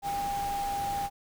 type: tone in noise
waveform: sine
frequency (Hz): 802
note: G5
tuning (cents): +39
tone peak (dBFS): -29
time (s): 0.02-1.1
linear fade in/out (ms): 50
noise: pink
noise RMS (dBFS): -40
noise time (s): 0.02-1.1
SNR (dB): +8
effects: none